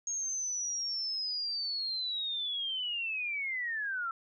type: linear sweep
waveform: sine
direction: down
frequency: 6570 to 1318.5 Hz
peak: -32 dBFS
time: 0.07-4.11 s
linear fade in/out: 2 ms
effects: none